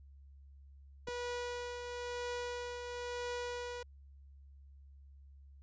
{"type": "tone with tremolo", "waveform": "sawtooth", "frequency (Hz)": 486.3, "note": "B4", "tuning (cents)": -27, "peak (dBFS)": -33, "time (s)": [1.07, 3.83], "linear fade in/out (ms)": 5, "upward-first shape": "triangle", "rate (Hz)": 1, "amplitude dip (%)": 45}
{"type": "click", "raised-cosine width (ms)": 2, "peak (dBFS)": -34, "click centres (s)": 1.085}
{"effects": ["added 69 Hz sine -54 dBFS peak until 5.62 s", "resampled to 16000 Hz"]}